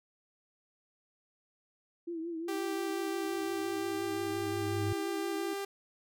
sine tone with vibrato, 332.5 Hz, E4, 15 cents sharp, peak -35 dBFS, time 2.07-5.54 s, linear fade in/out 10 ms, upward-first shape triangle, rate 5.7 Hz, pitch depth 78 cents each way
sawtooth tone with pitch glide, 392 to 396.6 Hz, G4 to G4, 0 to +20 cents, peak -31 dBFS, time 2.48-5.65 s, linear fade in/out 5 ms, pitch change +20 cents, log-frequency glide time 3.52-4.23 s
sine tone with exponential growth, 101.5 Hz, G#2, 39 cents flat, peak -30 dBFS, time 3.22-4.93 s, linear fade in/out 5 ms, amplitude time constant 370 ms
effects none

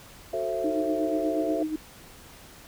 sine chord, F# half-diminished seventh, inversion none, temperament just, 370 / 444 / 532.8 / 666 Hz, F#4 / A4 / C5 / E5, 0 / +16 / +31 / +18 cents, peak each -34 / -33 / -33 / -29 dBFS, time 0.33-1.63 s, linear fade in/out 5 ms
sine tone with tremolo, 310.7 Hz, D#4, 2 cents flat, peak -24 dBFS, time 0.64-1.76 s, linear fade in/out 5 ms, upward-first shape sine, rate 8.3 Hz, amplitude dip 65%
effects pink hiss -49 dBFS RMS until 2.67 s

